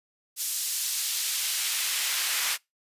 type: noise with high-pass filter sweep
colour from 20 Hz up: pink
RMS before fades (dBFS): -28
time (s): 0.36-2.58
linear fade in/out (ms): 50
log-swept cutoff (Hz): 6000 to 1700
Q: 0.77
effects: noise-tail reverb RT60 0.2 s tail -25 dB re dry + resampled to 32000 Hz